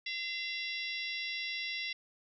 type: harmonic tone with a mistuned harmonic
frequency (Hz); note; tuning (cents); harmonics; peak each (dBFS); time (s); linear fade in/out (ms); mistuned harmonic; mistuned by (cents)
685; F5; -34; 3 / 4 / 5 / 6 / 7 / 8; -39 / -41 / -43 / -45 / -46 / -47; 0.06-1.93; 5; 6; -75
effects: none